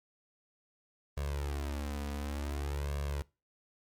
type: tone with flanger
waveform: sawtooth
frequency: 71.4 Hz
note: D2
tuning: 48 cents flat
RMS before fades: -36 dBFS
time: 1.17-3.22 s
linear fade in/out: 0 ms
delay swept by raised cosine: 1.8 to 4.1 ms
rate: 0.55 Hz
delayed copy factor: +1
effects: noise-tail reverb RT60 0.3 s tail -23 dB re dry + MP3 96 kbps